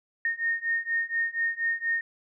sine beating tone pair, 1839 / 1843.2 Hz, A#6 / A#6, -24 / -20 cents, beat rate 4.2 Hz, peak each -29 / -28 dBFS, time 0.25-2.01 s, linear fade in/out 2 ms, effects none

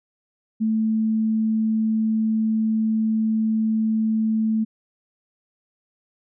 sine tone, 220 Hz, A3, in tune, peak -18 dBFS, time 0.6-4.65 s, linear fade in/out 20 ms, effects none

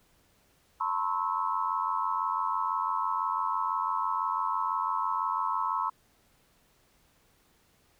sine tone cluster, 898 / 996 / 1082 / 1303 Hz, A5 / B5 / C#6 / E6, +35 / +14 / -42 / -20 cents, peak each -34 / -32 / -31 / -34 dBFS, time 0.8-5.9 s, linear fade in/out 10 ms, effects pink hiss -66 dBFS RMS until 7.99 s

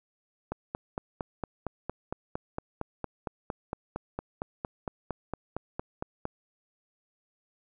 click train, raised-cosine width 1 ms, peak -18 dBFS, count 26, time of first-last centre 0.52-6.254 s, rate 4.36 Hz, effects none

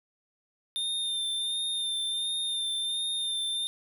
square tone with vibrato, 3615 Hz, A7, 46 cents sharp, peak -29 dBFS, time 0.76-3.67 s, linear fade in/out 0 ms, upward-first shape sine, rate 1.4 Hz, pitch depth 25 cents each way, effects 11-bit

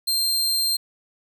sawtooth tone, 4173 Hz, C8, 5 cents flat, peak -17 dBFS, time 0.07-0.77 s, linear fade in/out 10 ms, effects 9-bit

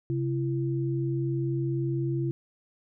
sine tone pair together, 133.8 / 337.2 Hz, C3 / E4, +39 / +39 cents, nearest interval octave + major third, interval 1600 cents, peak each -27 / -30 dBFS, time 0.1-2.31 s, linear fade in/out 0 ms, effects none

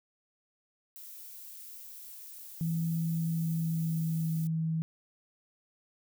violet noise, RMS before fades -47 dBFS, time 0.96-4.47 s, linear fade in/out 0 ms
sine tone with pitch glide, 164.81 to 161.23 Hz, E3 to E3, 0 to -38 cents, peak -28 dBFS, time 2.61-4.82 s, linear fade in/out 0 ms, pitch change -38 cents, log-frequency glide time 3.18-4.51 s
effects none

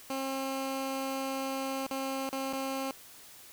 15% pulse tone with dropouts, 268.2 Hz, C4, 43 cents sharp, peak -26 dBFS, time 0.1-2.91 s, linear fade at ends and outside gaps 1 ms, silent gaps 1.865-1.911 / 2.292-2.328 / 2.528-2.534 s, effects white hiss -52 dBFS RMS until 3.52 s

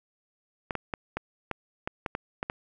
clicks, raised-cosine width 0.5 ms, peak -15 dBFS, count 10, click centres 0.708 / 0.753 / 0.938 / 1.17 / 1.513 / 1.875 / 2.062 / 2.151 / 2.429 / 2.499 s, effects none

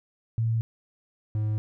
sine / triangle tone pair in turn, 113.6 / 107.22 Hz, A#2 / A2, -44 / -44 cents, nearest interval minor second, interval 100 cents, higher first, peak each -22 dBFS, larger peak neither, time 0.38-0.61 / 1.35-1.58 s, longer neither, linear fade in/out 0 ms, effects none

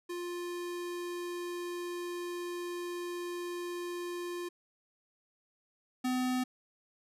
square tone pair in turn, 350.9 / 253.5 Hz, F4 / B3, +8 / +45 cents, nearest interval tritone, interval 563 cents, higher first, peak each -37 / -30 dBFS, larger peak second, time 0.09-4.49 / 6.04-6.44 s, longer first, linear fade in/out 10 ms, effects resampled to 32000 Hz

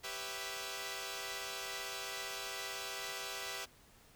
5% pulse chord, C# half-diminished seventh, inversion second, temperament equal, 392 / 493.9 / 554.4 / 659.3 Hz, G4 / B4 / C#5 / E5, 0 / 0 / 0 / 0 cents, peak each -34 / -34 / -39 / -34 dBFS, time 0.03-3.66 s, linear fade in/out 20 ms, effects pink hiss -63 dBFS RMS until 4.15 s

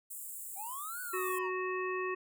pink high-pass noise, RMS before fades -44 dBFS, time 0.1-1.39 s, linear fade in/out 10 ms, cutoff 7300 Hz, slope 96 dB/octave
triangle linear two-way sweep, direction up then down, 740 to 1500 to 885 Hz, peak -39 dBFS, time 0.55-1.51 s, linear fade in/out 50 ms, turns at 1.01 s
harmonic tone, 370 Hz, F#4, in tune, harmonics 1 / 3 / 5 / 7, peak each -35 / -38 / -41 / -43 dBFS, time 1.13-2.15 s, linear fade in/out 10 ms
effects none

